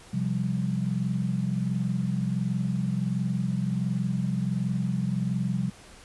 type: chord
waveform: sine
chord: C suspended fourth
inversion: none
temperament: equal with one note detuned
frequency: 129.91 / 174.61 / 196 Hz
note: C3 / F3 / G3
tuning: -12 / 0 / 0 cents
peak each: -29 dBFS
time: 0.13-5.7 s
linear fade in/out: 10 ms
effects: pink hiss -50 dBFS RMS until 6.04 s + resampled to 24000 Hz